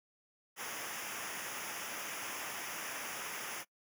pink noise with comb filter, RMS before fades -42 dBFS, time 0.56-3.65 s, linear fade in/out 50 ms, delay 0.24 ms, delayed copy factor -0.8, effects noise-tail reverb RT60 0.1 s tail -23 dB re dry + high-pass 150 Hz 12 dB/octave

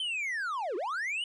triangle linear two-way sweep, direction down then up, 3136 to 329.6 to 3014 Hz, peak -29 dBFS, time 0-1.24 s, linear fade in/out 2 ms, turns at 0.76 s, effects resampled to 24000 Hz

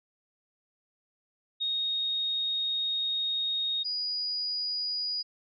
sine tone pair in turn, 3729 / 4905 Hz, A#7 / D#8, 0 / -26 cents, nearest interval perfect fourth, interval 474 cents, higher second, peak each -27 / -29 dBFS, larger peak first, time 1.6-3.84 / 3.84-5.23 s, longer first, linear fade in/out 20 ms, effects none

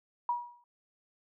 sine tone with exponential decay, 962 Hz, B5, 46 cents flat, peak -25 dBFS, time 0.29-0.64 s, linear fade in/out 2 ms, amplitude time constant 75 ms, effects none

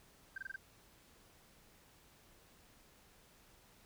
sine tone bursts, 1568 Hz, G6, in tune, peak -39 dBFS, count 5, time 0.36-0.561 s, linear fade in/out 5 ms, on 21 ms, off 24 ms, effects tanh soft clip ceiling -36 dBFS + pink hiss -65 dBFS RMS until 3.85 s

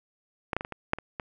clicks, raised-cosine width 0.5 ms, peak -13 / -11 / -19 / -21 / -21 / -7 / -23 / -18 dBFS, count 8, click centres 0.532 / 0.566 / 0.609 / 0.649 / 0.723 / 0.934 / 0.986 / 1.198 s, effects none

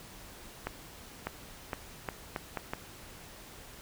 accelerating click train, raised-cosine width 0.5 ms, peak -18 dBFS, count 7, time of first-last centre 0.67-2.735 s, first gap 600 ms, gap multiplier 0.77, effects pink hiss -50 dBFS RMS until 3.81 s

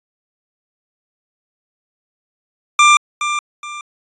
25% pulse tone with echo, 1188 Hz, D6, 20 cents sharp, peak -3 dBFS, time 2.79-2.97 s, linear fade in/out 2 ms, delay 420 ms, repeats 2, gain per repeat -10 dB, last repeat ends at 3.81 s, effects resampled to 22050 Hz

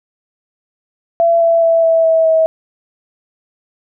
sine tone with pitch steps, 674 / 667.8 / 661.7 / 655.6 / 649.5 / 643.6 Hz, E5 / E5 / E5 / E5 / E5 / E5, +38 / +22 / +6 / -10 / -26 / -42 cents, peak -8 dBFS, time 1.2-2.46 s, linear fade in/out 0 ms, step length 210 ms, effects none

